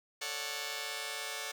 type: chord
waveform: 5% pulse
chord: D major seventh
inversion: second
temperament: just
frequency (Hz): 440.5 / 550.6 / 587.3 / 734.2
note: A4 / C#5 / D5 / F#5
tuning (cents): +2 / -12 / 0 / -14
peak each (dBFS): -32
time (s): 0.21-1.52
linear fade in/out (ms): 10
effects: none